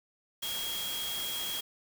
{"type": "tone in noise", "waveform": "sine", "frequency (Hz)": 3274, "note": "G#7", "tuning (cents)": -25, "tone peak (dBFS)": -35, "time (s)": [0.42, 1.61], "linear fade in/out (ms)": 10, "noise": "white", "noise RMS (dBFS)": -38, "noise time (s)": [0.42, 1.61], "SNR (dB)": 0, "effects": []}